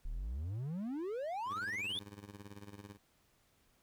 triangle exponential sweep, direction up, 32.19 to 3600 Hz, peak -35 dBFS, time 0.05-1.99 s, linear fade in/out 0 ms
15% pulse tone with tremolo, 101.4 Hz, G#2, 41 cents flat, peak -40 dBFS, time 1.45-2.98 s, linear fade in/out 50 ms, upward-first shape sine, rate 18 Hz, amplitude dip 80%
effects pink hiss -72 dBFS RMS until 3.82 s

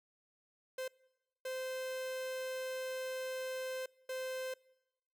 45% pulse tone bursts at uneven times, 518 Hz, C5, 17 cents flat, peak -38 dBFS, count 3, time 0.78-0.88 / 1.45-3.86 / 4.09-4.54 s, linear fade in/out 5 ms, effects noise-tail reverb RT60 1.0 s tail -24 dB re dry

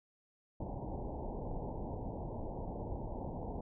pink low-pass noise, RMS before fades -41 dBFS, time 0.6-3.61 s, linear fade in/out 5 ms, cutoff 940 Hz, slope 96 dB/octave, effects none

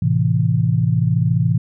sine chord, A minor, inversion none, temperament equal, 110 / 130.81 / 164.81 Hz, A2 / C3 / E3, 0 / 0 / 0 cents, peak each -18 dBFS, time 0.02-1.58 s, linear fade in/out 5 ms, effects none

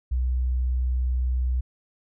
sine tone, 62.7 Hz, B1, 27 cents sharp, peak -21 dBFS, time 0.11-1.61 s, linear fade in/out 10 ms, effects none

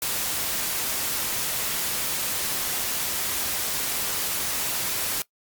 white noise, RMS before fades -27 dBFS, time 0.02-5.22 s, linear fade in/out 2 ms, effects noise-tail reverb RT60 0.1 s tail -21 dB re dry + Opus 48 kbps

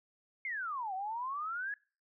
sine exponential two-way sweep, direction down then up, 2185 to 738 to 1709 Hz, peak -35 dBFS, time 0.45-1.74 s, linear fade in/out 2 ms, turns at 0.94 s, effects noise-tail reverb RT60 0.4 s tail -26 dB re dry

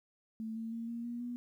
sine tone with pitch steps, 221.8 / 225.8 / 229.9 / 234 / 238.3 / 242.6 Hz, A3 / A3 / A#3 / A#3 / A#3 / B3, +14 / +45 / -24 / +7 / +38 / -31 cents, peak -37 dBFS, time 0.4-1.36 s, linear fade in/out 0 ms, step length 160 ms, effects 12-bit

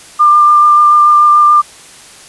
sine tone with vibrato, 1195 Hz, D6, 30 cents sharp, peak -3 dBFS, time 0.19-1.62 s, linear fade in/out 20 ms, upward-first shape sine, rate 6.9 Hz, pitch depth 12 cents each way, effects white hiss -36 dBFS RMS until 2.28 s + resampled to 24000 Hz

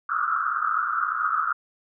white band-pass noise, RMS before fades -25 dBFS, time 0.09-1.53 s, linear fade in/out 5 ms, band 1200 to 1400 Hz, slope 96 dB/octave, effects none

